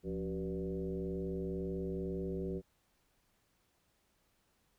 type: tone with frequency modulation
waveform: sine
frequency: 277.2 Hz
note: C#4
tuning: in tune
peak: -35 dBFS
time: 0.03-2.62 s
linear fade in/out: 50 ms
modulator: 102 Hz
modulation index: 1.9
effects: pink hiss -75 dBFS RMS until 4.78 s